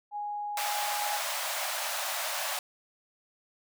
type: tone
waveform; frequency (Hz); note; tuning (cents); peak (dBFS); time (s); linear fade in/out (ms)
sine; 828; G#5; -5; -32; 0.11-1.21; 50
type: high-pass noise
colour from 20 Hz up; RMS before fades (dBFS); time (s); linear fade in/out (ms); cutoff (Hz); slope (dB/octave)
pink; -33; 0.57-2.59; 2; 570; 96
effects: none